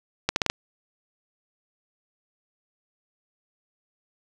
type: accelerating click train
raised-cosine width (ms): 0.2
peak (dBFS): -4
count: 5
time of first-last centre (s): 0.29-0.5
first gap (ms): 71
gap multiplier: 0.8
effects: none